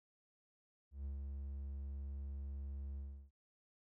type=tone with ADSR envelope; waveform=triangle; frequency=69.2 Hz; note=C#2; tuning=2 cents flat; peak=-38 dBFS; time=0.91-3.31 s; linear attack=140 ms; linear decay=120 ms; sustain=-2 dB; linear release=330 ms; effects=none